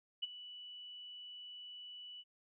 sine tone with ADSR envelope, 2960 Hz, F#7, in tune, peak -33 dBFS, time 0.22-2.24 s, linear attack 15 ms, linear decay 23 ms, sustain -15 dB, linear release 41 ms, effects none

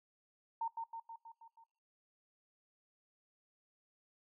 sine tone with echo, 913 Hz, A#5, 36 cents flat, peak -34 dBFS, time 0.61-0.68 s, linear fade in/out 5 ms, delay 160 ms, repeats 6, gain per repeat -4 dB, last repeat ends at 1.64 s, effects noise-tail reverb RT60 0.5 s tail -24 dB re dry

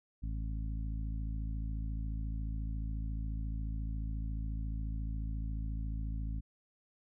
harmonic tone, 54.2 Hz, A1, 25 cents flat, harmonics 1 / 2 / 3 / 4 / 5, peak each -35 / -43 / -47 / -50 / -51 dBFS, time 0.22-6.41 s, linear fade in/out 20 ms, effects none

